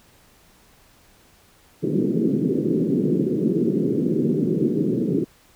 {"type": "band-pass noise", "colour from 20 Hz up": "white", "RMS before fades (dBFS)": -21, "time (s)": [1.82, 5.25], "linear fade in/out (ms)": 20, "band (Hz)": [140, 400], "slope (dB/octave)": 48, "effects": ["pink hiss -55 dBFS RMS until 5.55 s"]}